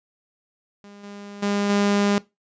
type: tone with level steps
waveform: sawtooth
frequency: 202.8 Hz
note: G#3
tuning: 41 cents flat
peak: -39 / -33 / -17 / -14 dBFS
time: 0.84-2.18 s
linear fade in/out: 0 ms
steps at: 1.03 / 1.42 / 1.69 s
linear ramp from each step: 10 ms
effects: noise-tail reverb RT60 0.2 s tail -19 dB re dry + resampled to 16000 Hz